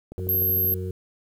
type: click train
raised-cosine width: 2 ms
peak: -25 dBFS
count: 9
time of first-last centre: 0.12-0.722 s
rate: 13.3 Hz
type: harmonic tone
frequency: 92.5 Hz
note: F#2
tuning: in tune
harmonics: 1 / 2 / 4 / 5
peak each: -29 / -37 / -34 / -38 dBFS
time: 0.18-0.91 s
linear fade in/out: 0 ms
type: tone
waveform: sine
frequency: 12544 Hz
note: G9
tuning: in tune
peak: -20 dBFS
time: 0.29-0.74 s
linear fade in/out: 0 ms
effects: 9-bit